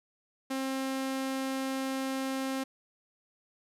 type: tone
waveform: sawtooth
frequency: 266.2 Hz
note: C4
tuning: 30 cents sharp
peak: -27 dBFS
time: 0.5-2.64 s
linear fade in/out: 10 ms
effects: resampled to 32000 Hz